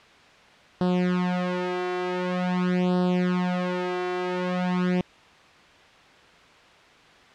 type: tone with flanger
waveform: sawtooth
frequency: 180.5 Hz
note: F#3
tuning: 43 cents flat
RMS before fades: -25 dBFS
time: 0.81-5.01 s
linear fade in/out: 0 ms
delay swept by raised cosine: 0.22 to 2.62 ms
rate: 0.46 Hz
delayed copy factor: +1
effects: white hiss -51 dBFS RMS until 7.34 s + low-pass 3000 Hz 12 dB/octave